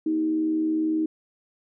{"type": "tone with frequency modulation", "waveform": "sine", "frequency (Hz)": 315.2, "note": "D#4", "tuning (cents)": 23, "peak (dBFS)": -21, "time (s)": [0.06, 1.06], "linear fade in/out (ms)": 5, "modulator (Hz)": 78.1, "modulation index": 0.34, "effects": []}